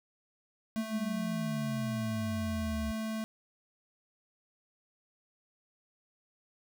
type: tone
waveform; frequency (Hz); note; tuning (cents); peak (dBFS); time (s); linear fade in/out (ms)
square; 220; A3; 0; -34; 0.76-3.24; 0
type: exponential sweep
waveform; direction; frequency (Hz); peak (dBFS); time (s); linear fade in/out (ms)
sine; down; 233.1 to 69.3; -35; 0.77-2.92; 10
effects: none